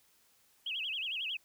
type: tone with vibrato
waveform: sine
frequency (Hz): 2900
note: F#7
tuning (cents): -35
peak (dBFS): -34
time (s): 0.66-1.37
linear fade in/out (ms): 5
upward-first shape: sine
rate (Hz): 11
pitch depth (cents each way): 240
effects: white hiss -68 dBFS RMS until 1.44 s